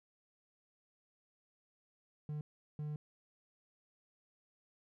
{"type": "tone bursts at uneven times", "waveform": "triangle", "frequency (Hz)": 150, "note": "D3", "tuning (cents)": 37, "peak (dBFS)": -36, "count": 2, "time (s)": [[2.29, 2.41], [2.79, 2.96]], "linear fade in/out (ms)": 2, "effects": []}